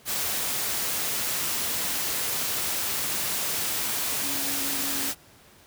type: tone in noise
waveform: sine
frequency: 277.2 Hz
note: C#4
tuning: in tune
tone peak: -37 dBFS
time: 4.2-5.13 s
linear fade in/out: 50 ms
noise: white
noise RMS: -28 dBFS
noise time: 0.05-5.15 s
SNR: -12 dB
effects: pink hiss -54 dBFS RMS until 5.66 s + high-pass 60 Hz 12 dB/octave